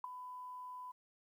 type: tone with ADSR envelope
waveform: sine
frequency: 1000 Hz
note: B5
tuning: 21 cents sharp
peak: -34 dBFS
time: 0.04-0.92 s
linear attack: 3 ms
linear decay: 8 ms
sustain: -11 dB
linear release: 11 ms
effects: 12-bit